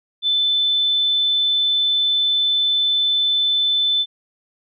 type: tone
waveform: sine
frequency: 3520 Hz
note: A7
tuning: in tune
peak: -15 dBFS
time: 0.22-4.06 s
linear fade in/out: 50 ms
effects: none